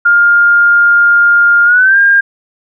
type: tone with pitch glide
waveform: sine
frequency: 1408 to 1608.1 Hz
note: F6 to G6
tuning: +14 to +44 cents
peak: -4 dBFS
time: 0.05-2.21 s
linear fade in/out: 10 ms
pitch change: +230 cents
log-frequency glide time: 1.65-1.98 s
effects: none